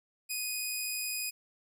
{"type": "tone", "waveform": "10% pulse", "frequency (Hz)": 2489, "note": "D#7", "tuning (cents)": 0, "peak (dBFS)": -24, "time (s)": [0.29, 1.31], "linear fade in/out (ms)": 20, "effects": []}